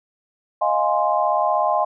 sine chord, F minor seventh, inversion third, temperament equal, 622.3 / 698.5 / 830.6 / 1046.5 Hz, Eb5 / F5 / Ab5 / C6, 0 / 0 / 0 / 0 cents, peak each -22 dBFS, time 0.61-1.85 s, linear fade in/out 10 ms, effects none

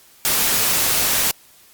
white noise, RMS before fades -18 dBFS, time 0.25-1.31 s, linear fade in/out 0 ms, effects white hiss -50 dBFS RMS until 1.73 s + Opus 48 kbps

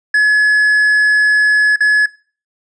triangle tone with dropouts, 1700 Hz, G#6, 40 cents sharp, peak -6 dBFS, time 0.14-2.06 s, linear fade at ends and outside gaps 5 ms, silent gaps 1.761-1.805 s, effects noise-tail reverb RT60 0.4 s tail -21 dB re dry + resampled to 22050 Hz

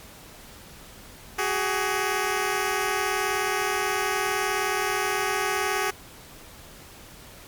10% pulse tone pair together, 376.1 / 415.3 Hz, F#4 / G#4, +28 / 0 cents, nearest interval major second, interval 172 cents, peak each -18 / -18 dBFS, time 1.38-5.91 s, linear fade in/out 10 ms, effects pink hiss -46 dBFS RMS until 7.47 s + MP3 96 kbps

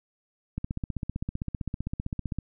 click train, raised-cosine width 5 ms, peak -18 dBFS, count 29, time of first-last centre 0.58-2.386 s, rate 15.5 Hz, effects none

